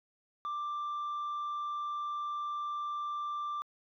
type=tone; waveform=sine; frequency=1180 Hz; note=D6; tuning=8 cents sharp; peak=-31 dBFS; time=0.45-3.62 s; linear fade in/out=0 ms; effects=tanh soft clip ceiling -33 dBFS